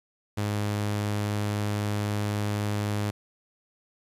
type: tone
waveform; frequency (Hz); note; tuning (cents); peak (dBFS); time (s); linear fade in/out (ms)
sawtooth; 103.83; G#2; 0; -22; 0.37-3.11; 10
effects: resampled to 32000 Hz + 9-bit